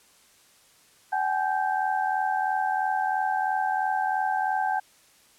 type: tone cluster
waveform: sine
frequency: 762 / 845 / 1566 Hz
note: G5 / G#5 / G6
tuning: -49 / +30 / -2 cents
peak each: -26 / -27 / -31 dBFS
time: 1.12-4.8 s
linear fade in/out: 10 ms
effects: white hiss -58 dBFS RMS until 5.38 s + low-pass 11000 Hz 12 dB/octave